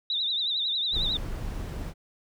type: tone with vibrato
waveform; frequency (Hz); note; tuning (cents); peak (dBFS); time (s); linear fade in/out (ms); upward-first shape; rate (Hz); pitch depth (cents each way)
sine; 3749; A#7; +9; -25; 0.1-1.17; 2; triangle; 11; 120
type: noise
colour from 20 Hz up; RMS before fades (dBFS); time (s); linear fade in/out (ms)
brown; -33; 0.91-1.94; 50
effects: none